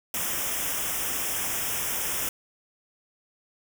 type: band-stop noise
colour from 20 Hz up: white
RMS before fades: -29 dBFS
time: 0.14-2.29 s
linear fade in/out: 2 ms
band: 3500 to 5200 Hz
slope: 96 dB/octave
effects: none